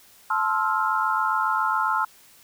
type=chord; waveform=sine; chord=F major seventh; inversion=first; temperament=just; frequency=873.1 / 1047.7 / 1309.6 / 1396.9 Hz; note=A5 / C6 / E6 / F6; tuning=-14 / +2 / -12 / 0 cents; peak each=-26 dBFS; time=0.3-2.05 s; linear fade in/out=5 ms; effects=white hiss -53 dBFS RMS until 2.43 s